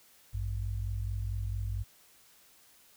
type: tone pair together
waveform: sine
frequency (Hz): 54.34 / 98.8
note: A1 / G2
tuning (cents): -21 / +14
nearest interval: minor seventh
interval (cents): 1035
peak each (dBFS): -34 / -34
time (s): 0.33-1.84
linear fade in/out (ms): 20
effects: white hiss -61 dBFS RMS until 2.96 s